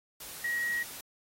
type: tone in noise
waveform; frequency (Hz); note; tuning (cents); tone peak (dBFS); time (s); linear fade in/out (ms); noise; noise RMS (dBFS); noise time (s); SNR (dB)
sine; 1900; A#6; +33; -29; 0.44-0.83; 5; white; -44; 0.2-1.01; +12
effects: AAC 48 kbps